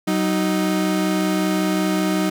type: tone pair together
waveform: 35% pulse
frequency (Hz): 188.19 / 311.1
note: F#3 / D#4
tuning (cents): +30 / 0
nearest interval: major sixth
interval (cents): 870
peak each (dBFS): -19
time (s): 0.07-2.3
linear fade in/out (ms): 10
effects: none